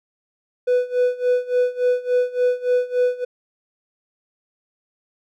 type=tone with tremolo; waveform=triangle; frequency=495.9 Hz; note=B4; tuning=7 cents sharp; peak=-11 dBFS; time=0.67-3.25 s; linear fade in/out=10 ms; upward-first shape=sine; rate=3.5 Hz; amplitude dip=90%; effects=tanh soft clip ceiling -7 dBFS